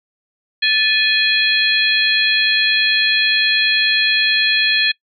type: harmonic tone with a mistuned harmonic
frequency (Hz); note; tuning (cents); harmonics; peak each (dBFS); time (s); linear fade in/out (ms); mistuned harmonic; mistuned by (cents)
830.6; G#5; 0; 2 / 3 / 4 / 5; -18 / -18 / -18 / -18; 0.62-4.92; 10; 2; +90
effects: noise-tail reverb RT60 0.1 s tail -23 dB re dry